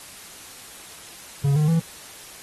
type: tone with pitch steps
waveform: triangle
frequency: 140 / 151.79 / 164.58 Hz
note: C#3 / D#3 / E3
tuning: +18 / -43 / -2 cents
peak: -14 dBFS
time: 1.44-1.8 s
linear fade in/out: 10 ms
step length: 120 ms
effects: white hiss -42 dBFS RMS until 2.42 s + AAC 32 kbps